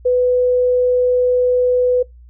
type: tone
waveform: sine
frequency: 497.8 Hz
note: B4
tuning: 14 cents sharp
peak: -11 dBFS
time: 0.05-2.03 s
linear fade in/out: 10 ms
effects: noise-tail reverb RT60 0.2 s tail -25 dB re dry + added 60 Hz sine -39 dBFS peak until 2.29 s